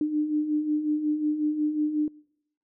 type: beating tone pair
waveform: sine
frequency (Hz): 297.6 / 303.1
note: D4 / D#4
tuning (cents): +23 / -45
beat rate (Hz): 5.5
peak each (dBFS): -31 / -24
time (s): 0.01-2.08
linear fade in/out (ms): 2
effects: noise-tail reverb RT60 0.8 s tail -25 dB re dry